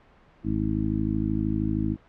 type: harmonic tone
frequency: 53 Hz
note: G#1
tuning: 36 cents sharp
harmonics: 1 / 2 / 3 / 4 / 5 / 6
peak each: -32 / -30 / -33 / -29 / -31 / -29 dBFS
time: 0.43-1.97 s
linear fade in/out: 50 ms
effects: pink hiss -56 dBFS RMS until 2.08 s + low-pass 2000 Hz 12 dB/octave